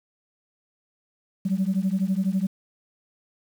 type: beating tone pair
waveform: sine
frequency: 185 / 197 Hz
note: F#3 / G3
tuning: 0 / +9 cents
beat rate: 12 Hz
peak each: -23 / -23 dBFS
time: 1.45-2.47 s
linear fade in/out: 10 ms
effects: tanh soft clip ceiling -16 dBFS + 8-bit